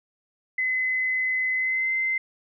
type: tone with pitch glide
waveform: sine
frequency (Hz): 2032 to 2071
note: B6 to C7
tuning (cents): +49 to -18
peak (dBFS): -22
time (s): 0.58-2.18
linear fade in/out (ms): 5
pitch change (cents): +33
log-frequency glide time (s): 1.55-1.92
effects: none